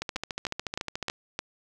two click trains, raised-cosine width 0.2 ms, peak -14 / -13 dBFS, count 16 / 5, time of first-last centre 0.02-1.099 / 0.16-1.391 s, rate 13.9 / 3.25 Hz, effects none

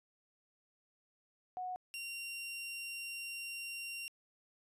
sine / sawtooth tone pair in turn, 734 / 2760 Hz, F#5 / F7, -14 / -21 cents, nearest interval octave + major seventh, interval 2293 cents, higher second, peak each -38 / -38 dBFS, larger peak neither, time 1.57-1.76 / 1.94-4.08 s, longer second, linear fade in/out 0 ms, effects resampled to 32000 Hz

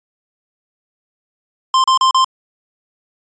square tone bursts, 1046.5 Hz, C6, in tune, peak -10 dBFS, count 4, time 1.74-2.245 s, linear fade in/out 2 ms, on 100 ms, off 35 ms, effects resampled to 16000 Hz

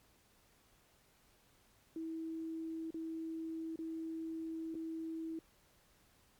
sine tone with dropouts, 324.1 Hz, E4, 29 cents flat, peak -39 dBFS, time 1.96-5.39 s, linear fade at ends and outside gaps 2 ms, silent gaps 2.906-2.943 / 3.759-3.789 / 4.744-4.751 s, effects pink hiss -69 dBFS RMS until 6.39 s + MP3 96 kbps

